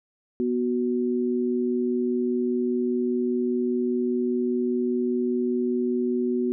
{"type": "tone pair together", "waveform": "sine", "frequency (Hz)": [245, 370], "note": ["B3", "F#4"], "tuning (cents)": [-14, 0], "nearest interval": "perfect fifth", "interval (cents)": 714, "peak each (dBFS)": [-24, -25], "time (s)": [0.4, 6.52], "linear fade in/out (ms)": 0, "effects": []}